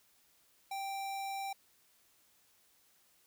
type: tone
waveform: square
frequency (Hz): 784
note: G5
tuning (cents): 0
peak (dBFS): -38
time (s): 0.71-1.53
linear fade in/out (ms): 5
effects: white hiss -69 dBFS RMS until 3.26 s